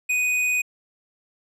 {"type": "tone with hard clipping", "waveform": "triangle", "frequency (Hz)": 2489, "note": "D#7", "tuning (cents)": 0, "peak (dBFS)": -21, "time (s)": [0.09, 0.62], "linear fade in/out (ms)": 10, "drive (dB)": 16, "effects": ["low-pass 12000 Hz 12 dB/octave"]}